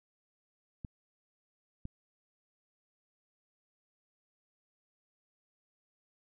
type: clicks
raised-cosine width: 5 ms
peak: -28 dBFS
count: 2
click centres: 0.848 / 1.854 s
effects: none